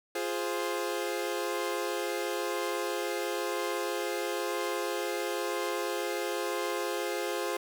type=chord; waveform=sawtooth; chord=F minor; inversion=none; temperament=equal; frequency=349.2 / 415.3 / 523.3 Hz; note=F4 / Ab4 / C5; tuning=0 / 0 / 0 cents; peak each=-31 dBFS; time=0.15-7.57 s; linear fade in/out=5 ms; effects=none